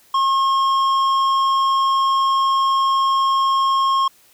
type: tone with tanh clipping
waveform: sine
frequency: 1078 Hz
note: C#6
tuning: 49 cents flat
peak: -16 dBFS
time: 0.14-4.08 s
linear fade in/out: 5 ms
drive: 10 dB
effects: white hiss -53 dBFS RMS until 4.33 s